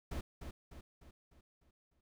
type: noise with echo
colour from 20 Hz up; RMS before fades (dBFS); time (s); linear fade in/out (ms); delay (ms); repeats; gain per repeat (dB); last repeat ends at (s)
brown; -40; 0.11-0.21; 5; 300; 6; -6; 2.01
effects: none